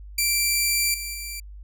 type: tone with level steps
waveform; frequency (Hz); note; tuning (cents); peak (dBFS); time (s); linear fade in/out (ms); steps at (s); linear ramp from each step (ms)
10% pulse; 2349; D7; 0; -11 / -21 / -23; 0.18-1.4; 5; 0.94 / 1.14; 2
effects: added 50 Hz sine -38 dBFS peak until 1.63 s